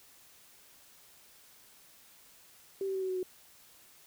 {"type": "tone with pitch steps", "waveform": "sine", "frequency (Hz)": [389.3, 384.8, 380.4, 376, 371.7, 367.5], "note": ["G4", "G4", "F#4", "F#4", "F#4", "F#4"], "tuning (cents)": [-12, -32, 48, 28, 8, -12], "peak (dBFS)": -31, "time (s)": [2.81, 3.23], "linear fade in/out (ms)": 2, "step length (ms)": 70, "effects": ["white hiss -59 dBFS RMS until 4.06 s"]}